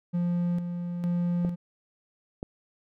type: tone with tremolo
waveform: triangle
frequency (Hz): 174.61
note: F3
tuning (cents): 0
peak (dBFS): -22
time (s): 0.13-1.56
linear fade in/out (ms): 20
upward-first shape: square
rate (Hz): 1.1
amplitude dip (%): 50
type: clicks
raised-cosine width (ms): 2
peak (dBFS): -20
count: 2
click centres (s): 1.449 / 2.429
effects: none